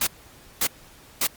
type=noise bursts; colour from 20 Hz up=white; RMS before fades=-22 dBFS; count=3; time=0.01-1.27 s; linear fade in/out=5 ms; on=60 ms; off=540 ms; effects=pink hiss -50 dBFS RMS until 1.36 s + Opus 48 kbps